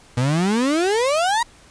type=exponential sweep; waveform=35% pulse; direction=up; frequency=118.5 to 975 Hz; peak=-15 dBFS; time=0.17-1.43 s; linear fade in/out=5 ms; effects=pink hiss -49 dBFS RMS until 1.7 s + resampled to 22050 Hz